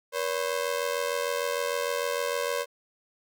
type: ring-modulated tone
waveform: sawtooth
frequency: 523 Hz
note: C5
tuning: 1 cent flat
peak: -20 dBFS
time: 0.12-2.66 s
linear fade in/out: 50 ms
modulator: 43.3 Hz
effects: none